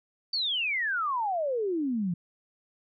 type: exponential sweep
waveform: sine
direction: down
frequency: 4635 to 165.6 Hz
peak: -26 dBFS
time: 0.33-2.14 s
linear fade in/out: 5 ms
effects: none